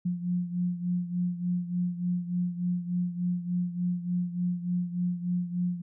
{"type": "beating tone pair", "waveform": "sine", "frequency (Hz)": [176.6, 180], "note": ["F3", "F#3"], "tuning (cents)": [20, -47], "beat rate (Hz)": 3.4, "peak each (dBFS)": [-28, -33], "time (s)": [0.05, 5.82], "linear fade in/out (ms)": 10, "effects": []}